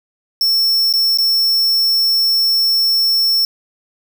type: tone with dropouts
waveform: square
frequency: 5400 Hz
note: E8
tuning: 41 cents sharp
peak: -12 dBFS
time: 0.41-3.45 s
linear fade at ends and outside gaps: 1 ms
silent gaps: 0.927-0.937 / 1.174-1.185 s
effects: none